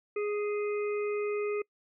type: harmonic tone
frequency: 415.3 Hz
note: G#4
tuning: in tune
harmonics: 1 / 3 / 5 / 6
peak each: -29 / -42 / -45 / -44 dBFS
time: 0.16-1.62 s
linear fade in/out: 5 ms
effects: noise-tail reverb RT60 0.1 s tail -26 dB re dry